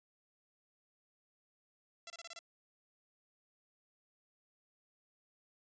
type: tone bursts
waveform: 5% pulse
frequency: 674 Hz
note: E5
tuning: 38 cents sharp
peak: -35 dBFS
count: 6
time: 2.07-2.391 s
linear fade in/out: 2 ms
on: 31 ms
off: 27 ms
effects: resampled to 16000 Hz